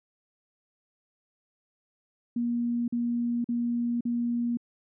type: tone bursts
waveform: sine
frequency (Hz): 237.9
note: A#3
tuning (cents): +35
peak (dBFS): -25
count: 4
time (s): 2.36-4.572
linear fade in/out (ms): 5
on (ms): 520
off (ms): 44
effects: none